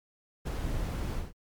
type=noise with ADSR envelope; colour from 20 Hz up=brown; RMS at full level=-30 dBFS; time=0.45-1.33 s; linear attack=20 ms; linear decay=24 ms; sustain=-2 dB; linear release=180 ms; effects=MP3 96 kbps